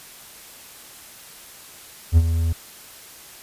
triangle tone with ADSR envelope, 82.41 Hz, E2, in tune, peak -6 dBFS, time 2.12-2.53 s, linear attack 51 ms, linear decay 45 ms, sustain -10 dB, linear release 9 ms, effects white hiss -43 dBFS RMS until 3.42 s + resampled to 32000 Hz

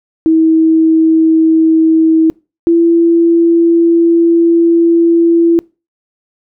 sine tone pair in turn, 321.6 / 336.1 Hz, E4 / E4, -43 / +34 cents, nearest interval minor second, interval 77 cents, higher second, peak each -5 dBFS, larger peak neither, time 0.26-2.3 / 2.67-5.59 s, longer second, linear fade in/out 0 ms, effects noise-tail reverb RT60 0.3 s tail -26 dB re dry

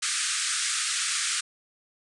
white band-pass noise, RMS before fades -28 dBFS, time 0.02-1.41 s, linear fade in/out 10 ms, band 1200 to 9600 Hz, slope 96 dB/octave, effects none

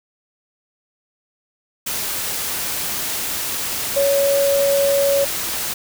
sine tone in noise, 559 Hz, C#5, 14 cents sharp, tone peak -14 dBFS, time 3.96-5.25 s, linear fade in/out 10 ms, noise white, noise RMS -24 dBFS, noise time 1.86-5.74 s, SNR +7 dB, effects none

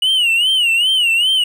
triangle tone with vibrato, 2900 Hz, F#7, 35 cents flat, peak -10 dBFS, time 0.02-1.44 s, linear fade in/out 5 ms, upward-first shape sine, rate 2.5 Hz, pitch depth 140 cents each way, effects none

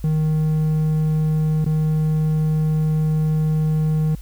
triangle tone with dropouts, 155.56 Hz, D#3, in tune, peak -14 dBFS, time 0.04-4.15 s, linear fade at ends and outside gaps 2 ms, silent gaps 1.645-1.662 s, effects added 50 Hz sine -32 dBFS peak until 4.21 s + white hiss -51 dBFS RMS until 4.21 s

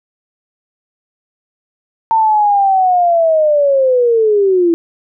sine linear sweep, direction down, 904 to 329.6 Hz, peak -8 dBFS, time 2.11-4.74 s, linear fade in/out 0 ms, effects none

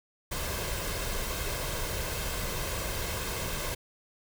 pink noise with comb filter, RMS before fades -33 dBFS, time 0.31-3.75 s, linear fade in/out 10 ms, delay 1.9 ms, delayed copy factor +0.5, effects none

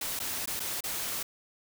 white noise with dropouts, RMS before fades -34 dBFS, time 0.01-1.23 s, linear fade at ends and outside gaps 5 ms, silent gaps 0.192-0.2 / 0.459-0.474 / 0.596-0.601 / 0.807-0.838 s, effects none

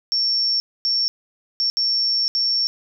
sine tone bursts at uneven times, 5460 Hz, F8, 40 cents flat, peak -17 dBFS, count 5, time 0.12-0.6 / 0.85-1.08 / 1.6-1.7 / 1.77-2.28 / 2.35-2.67 s, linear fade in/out 0 ms, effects none

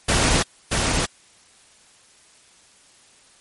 pink noise with echo, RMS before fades -18 dBFS, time 0.08-0.43 s, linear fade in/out 10 ms, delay 630 ms, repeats 1, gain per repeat -3 dB, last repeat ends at 1.06 s, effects white hiss -53 dBFS RMS until 3.4 s + MP3 48 kbps

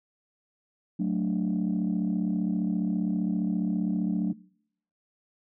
sine chord, D major, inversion first, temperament equal, 185 / 220 / 293.7 Hz, F#3 / A3 / D4, 0 / 0 / 0 cents, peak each -26 / -29 / -30 dBFS, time 0.99-4.33 s, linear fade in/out 10 ms, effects noise-tail reverb RT60 0.7 s tail -24 dB re dry + tanh soft clip ceiling -19 dBFS

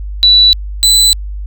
sine / 30% pulse tone pair in turn, 3951 / 3995 Hz, B7 / B7, 0 / +19 cents, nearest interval unison, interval 19 cents, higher second, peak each -3 dBFS, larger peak neither, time 0.23-0.53 / 0.83-1.13 s, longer neither, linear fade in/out 0 ms, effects added 50 Hz sine -19 dBFS peak until 1.46 s

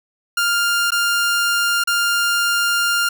sawtooth tone with dropouts, 1401 Hz, F6, 5 cents sharp, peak -12 dBFS, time 0.37-3.09 s, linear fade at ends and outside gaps 5 ms, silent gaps 0.906-0.919 / 1.839-1.873 s, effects none

